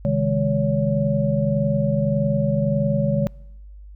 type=tone cluster; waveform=sine; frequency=133.9 / 155.6 / 205.7 / 564 Hz; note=C3 / D#3 / G#3 / C#5; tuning=+40 / 0 / -16 / +30 cents; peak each=-23 dBFS; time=0.05-3.27 s; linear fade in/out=0 ms; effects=noise-tail reverb RT60 1.0 s tail -26 dB re dry + added 50 Hz sine -38 dBFS peak until 3.95 s